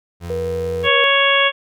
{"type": "tone", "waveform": "30% pulse", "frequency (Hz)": 86.1, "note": "F2", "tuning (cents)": -24, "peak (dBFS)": -24, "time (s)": [0.2, 0.9], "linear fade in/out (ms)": 50}
{"type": "tone with vibrato", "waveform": "sine", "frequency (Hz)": 480, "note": "B4", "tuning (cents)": -49, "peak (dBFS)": -20, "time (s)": [0.3, 1.04], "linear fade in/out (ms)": 0, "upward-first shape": "triangle", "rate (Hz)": 12, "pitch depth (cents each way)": 8}
{"type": "harmonic tone", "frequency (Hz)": 555, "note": "C#5", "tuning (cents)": 2, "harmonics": [1, 2, 3, 4, 5, 6], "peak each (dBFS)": [-19, -19, -19, -19, -19, -19], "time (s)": [0.83, 1.52], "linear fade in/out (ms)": 50}
{"effects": []}